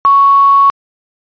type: tone with quantisation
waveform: sine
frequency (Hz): 1111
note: C#6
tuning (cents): +4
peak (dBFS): -4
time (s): 0.05-0.7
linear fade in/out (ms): 0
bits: 4
effects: resampled to 11025 Hz